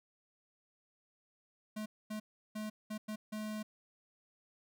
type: tone bursts at uneven times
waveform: square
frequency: 214.3 Hz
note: A3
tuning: 45 cents flat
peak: -39 dBFS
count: 6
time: 1.76-1.86 / 2.1-2.2 / 2.55-2.7 / 2.9-2.98 / 3.08-3.16 / 3.32-3.63 s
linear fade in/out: 10 ms
effects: none